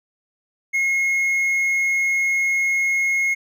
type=tone with hard clipping; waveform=triangle; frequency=2160 Hz; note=C#7; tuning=45 cents flat; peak=-18 dBFS; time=0.73-3.35 s; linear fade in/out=20 ms; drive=6 dB; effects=none